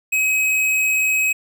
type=tone with tanh clipping; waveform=sine; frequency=2543 Hz; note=D#7; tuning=37 cents sharp; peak=-17 dBFS; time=0.12-1.33 s; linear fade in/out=10 ms; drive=16 dB; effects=none